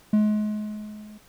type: tone with level ramp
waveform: triangle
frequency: 211.9 Hz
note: G#3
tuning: 35 cents sharp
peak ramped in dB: -13 to -40 dBFS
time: 0.13-1.18 s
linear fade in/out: 5 ms
effects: pink hiss -55 dBFS RMS until 1.28 s